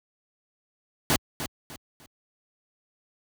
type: noise with echo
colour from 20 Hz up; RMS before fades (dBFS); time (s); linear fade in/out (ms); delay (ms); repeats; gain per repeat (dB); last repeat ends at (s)
pink; -22; 1.1-1.16; 0; 300; 3; -10; 2.06
effects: high-pass 60 Hz 12 dB/octave